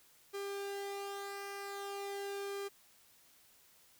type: tone with flanger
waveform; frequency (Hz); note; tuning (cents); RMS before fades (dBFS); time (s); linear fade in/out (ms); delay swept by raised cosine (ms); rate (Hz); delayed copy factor
sawtooth; 398.9; G4; +30; -42; 0.33-2.69; 20; 1.4 to 2.24; 0.43; -0.55
effects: white hiss -65 dBFS RMS until 3.99 s